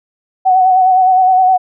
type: tone with vibrato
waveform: sine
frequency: 746 Hz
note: F#5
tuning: 14 cents sharp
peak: -6 dBFS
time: 0.45-1.58 s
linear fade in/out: 20 ms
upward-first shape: sine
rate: 9.7 Hz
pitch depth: 34 cents each way
effects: none